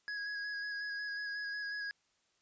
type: tone with vibrato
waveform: square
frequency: 1661.2 Hz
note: G#6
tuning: in tune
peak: -38 dBFS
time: 0.08-1.91 s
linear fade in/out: 0 ms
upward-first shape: square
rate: 5.5 Hz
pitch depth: 14 cents each way
effects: white hiss -75 dBFS RMS until 2.41 s + resampled to 16000 Hz